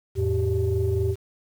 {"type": "tone cluster", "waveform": "sine", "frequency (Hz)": [84.8, 109.1, 388.3], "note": ["E2", "A2", "G4"], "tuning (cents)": [50, -14, -16], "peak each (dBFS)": -24, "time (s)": [0.15, 1.16], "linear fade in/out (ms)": 50, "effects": ["tanh soft clip ceiling -14 dBFS", "8-bit"]}